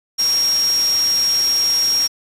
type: tone in noise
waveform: sine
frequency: 5588 Hz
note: F8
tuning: in tune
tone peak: -14 dBFS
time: 0.18-2.08 s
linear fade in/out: 20 ms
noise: white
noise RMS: -27 dBFS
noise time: 0.18-2.08 s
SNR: +10 dB
effects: resampled to 32000 Hz